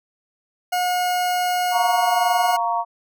40% pulse tone, 721 Hz, F#5, 45 cents flat, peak -18 dBFS, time 0.72-2.57 s, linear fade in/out 10 ms
sine chord, Bb minor, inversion second, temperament just, 699.2 / 932.3 / 1118.8 Hz, F5 / Bb5 / Db6, +2 / 0 / +16 cents, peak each -23 / -22 / -26 dBFS, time 1.71-2.85 s, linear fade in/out 50 ms
effects none

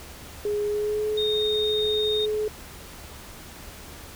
sine tone with pitch glide, 415.3 to 426.5 Hz, G#4 to G#4, 0 to +46 cents, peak -23 dBFS, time 0.45-2.48 s, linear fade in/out 2 ms, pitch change +46 cents, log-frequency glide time 0.68-1.07 s
sine tone, 3694 Hz, A#7, 16 cents flat, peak -25 dBFS, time 1.17-2.26 s, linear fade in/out 10 ms
effects added 73 Hz sine -48 dBFS peak until 4.15 s + pink hiss -43 dBFS RMS until 4.15 s

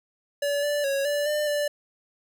square tone with pitch steps, 573 / 584 / 552 / 582 / 598 / 586 Hz, D5 / D5 / C#5 / D5 / D5 / D5, -43 / -10 / -7 / -16 / +31 / -4 cents, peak -24 dBFS, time 0.42-1.68 s, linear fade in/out 5 ms, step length 210 ms, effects none

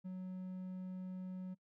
triangle tone, 185 Hz, F#3, in tune, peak -40 dBFS, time 0.04-1.55 s, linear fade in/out 20 ms, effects noise-tail reverb RT60 0.1 s tail -25 dB re dry

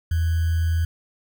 sine tone with sample-and-hold, 82.41 Hz, E2, in tune, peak -18 dBFS, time 0.11-0.85 s, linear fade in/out 5 ms, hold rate 1575 Hz, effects none

